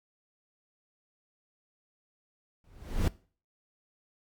brown noise with exponential growth, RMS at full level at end -22 dBFS, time 2.64-3.08 s, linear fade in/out 2 ms, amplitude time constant 94 ms, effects noise-tail reverb RT60 0.4 s tail -20 dB re dry + MP3 96 kbps

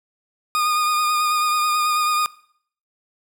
40% pulse tone with vibrato, 1225 Hz, D#6, 27 cents flat, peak -17 dBFS, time 0.55-2.26 s, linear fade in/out 0 ms, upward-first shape triangle, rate 9.2 Hz, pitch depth 25 cents each way, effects noise-tail reverb RT60 0.6 s tail -21 dB re dry

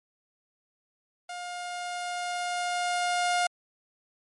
sawtooth tone with level ramp, 710 Hz, F5, 28 cents sharp, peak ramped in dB -32 to -19 dBFS, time 1.29-3.47 s, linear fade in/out 5 ms, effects MP3 48 kbps

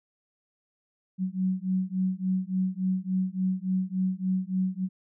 sine beating tone pair, 185 / 188.5 Hz, F#3 / F#3, 0 / +32 cents, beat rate 3.5 Hz, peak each -28 dBFS, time 1.18-4.89 s, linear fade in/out 50 ms, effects none

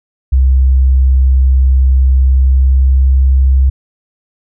sine tone with pitch glide, 65.41 to 66.13 Hz, C2 to C2, 0 to +19 cents, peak -5 dBFS, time 0.32-3.7 s, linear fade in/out 10 ms, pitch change +19 cents, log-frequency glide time 2.16-3.19 s, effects none

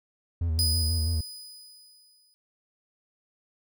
triangle tone with vibrato, 82 Hz, E2, 9 cents flat, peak -22 dBFS, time 0.41-1.21 s, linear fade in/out 5 ms, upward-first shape square, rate 6.1 Hz, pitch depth 55 cents each way
sawtooth tone with exponential decay, 4978 Hz, D#8, in tune, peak -20 dBFS, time 0.59-2.34 s, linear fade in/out 0 ms, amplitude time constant 380 ms
effects none

